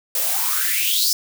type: noise with high-pass filter sweep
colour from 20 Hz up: blue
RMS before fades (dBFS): -20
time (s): 0.15-1.13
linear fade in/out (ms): 2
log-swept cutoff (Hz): 460 to 5400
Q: 7.3
effects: none